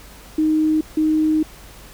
sine tone pair in turn, 311.1 / 311.1 Hz, D#4 / D#4, 0 / 0 cents, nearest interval unison, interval 0 cents, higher neither, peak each -14 dBFS, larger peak neither, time 0.38-0.81 / 0.97-1.43 s, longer second, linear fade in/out 5 ms, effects added 50 Hz sine -45 dBFS peak until 1.93 s + pink hiss -43 dBFS RMS until 1.93 s

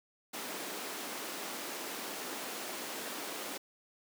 pink high-pass noise, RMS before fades -41 dBFS, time 0.33-3.58 s, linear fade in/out 10 ms, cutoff 250 Hz, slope 24 dB/octave, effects none

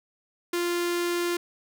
sawtooth tone with notch filter, 348.1 Hz, F4, 6 cents flat, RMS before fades -27 dBFS, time 0.53-1.37 s, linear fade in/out 5 ms, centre 740 Hz, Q 1.9, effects none

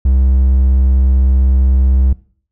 triangle tone, 65.41 Hz, C2, in tune, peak -6 dBFS, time 0.05-2.13 s, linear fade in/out 5 ms, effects noise-tail reverb RT60 0.5 s tail -20 dB re dry

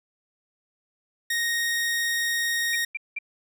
sawtooth tone, 1864.7 Hz, A#6, in tune, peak -20 dBFS, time 1.3-2.85 s, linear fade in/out 5 ms
sine tone bursts, 2360 Hz, D7, 8 cents sharp, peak -27 dBFS, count 3, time 2.73-3.188 s, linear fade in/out 5 ms, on 26 ms, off 190 ms
effects none

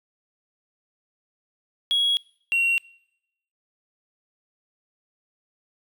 triangle tone pair in turn, 3322 / 2743 Hz, G#7 / F7, 0 / -32 cents, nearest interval minor third, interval 332 cents, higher first, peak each -16 / -16 dBFS, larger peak neither, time 1.91-2.17 / 2.52-2.78 s, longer neither, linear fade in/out 0 ms, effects noise-tail reverb RT60 0.8 s tail -26 dB re dry + tanh soft clip ceiling -14 dBFS

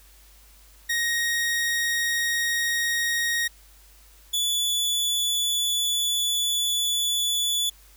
sawtooth tone pair in turn, 1874 / 3451 Hz, A#6 / A7, +9 / -34 cents, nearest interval major seventh, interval 1057 cents, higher second, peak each -19 dBFS, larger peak neither, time 0.89-3.48 / 4.33-7.7 s, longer second, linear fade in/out 10 ms, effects added 50 Hz sine -52 dBFS peak until 7.96 s + white hiss -55 dBFS RMS until 7.96 s

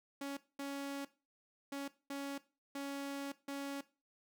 sawtooth tone bursts at uneven times, 279 Hz, C#4, 11 cents sharp, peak -36 dBFS, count 6, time 0.21-0.37 / 0.59-1.05 / 1.72-1.88 / 2.1-2.38 / 2.75-3.32 / 3.48-3.81 s, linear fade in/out 5 ms, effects noise-tail reverb RT60 0.3 s tail -17 dB re dry

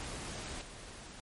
pink noise with level steps, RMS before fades -42 / -49 dBFS, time 0-1.2 s, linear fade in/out 0 ms, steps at 0.61 s, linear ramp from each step 10 ms, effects MP3 48 kbps

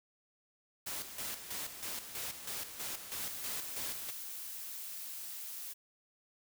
white noise with tremolo, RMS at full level -40 dBFS, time 0.86-4.11 s, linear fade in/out 10 ms, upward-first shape square, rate 3.1 Hz, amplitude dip 60%
blue noise, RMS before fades -44 dBFS, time 3.19-5.74 s, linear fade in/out 20 ms
effects none

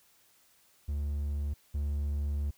triangle tone pair in turn, 72.4 / 72.4 Hz, D2 / D2, -24 / -24 cents, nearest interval unison, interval 0 cents, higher neither, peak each -28 / -27 dBFS, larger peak second, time 0.88-1.54 / 1.74-2.51 s, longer second, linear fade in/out 10 ms, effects white hiss -65 dBFS RMS until 2.57 s

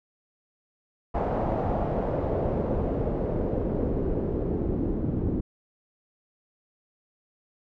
pink noise with low-pass filter sweep, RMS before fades -27 dBFS, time 1.14-5.41 s, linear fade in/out 10 ms, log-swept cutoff 760 to 310 Hz, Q 1.9, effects none

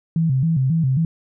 sine tone with vibrato, 146.83 Hz, D3, in tune, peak -15 dBFS, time 0.16-1.05 s, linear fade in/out 2 ms, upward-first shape square, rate 3.7 Hz, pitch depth 190 cents each way, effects none

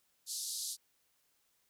pink band-pass noise, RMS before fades -40 dBFS, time 0.26-0.77 s, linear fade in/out 50 ms, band 4000 to 12000 Hz, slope 48 dB/octave, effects white hiss -75 dBFS RMS until 1.69 s

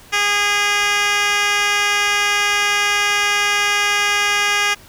10% pulse tone with band-pass filter, 410 Hz, G#4, 22 cents flat, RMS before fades -17 dBFS, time 0.12-4.75 s, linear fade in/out 20 ms, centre 3300 Hz, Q 0.81, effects pink hiss -44 dBFS RMS until 4.88 s

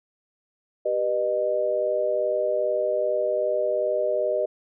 sine chord, G augmented, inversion none, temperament just, 392 / 490 / 612.5 Hz, G4 / B4 / D#5, 0 / -14 / -27 cents, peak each -29 / -27 / -23 dBFS, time 0.85-4.46 s, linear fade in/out 10 ms, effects none

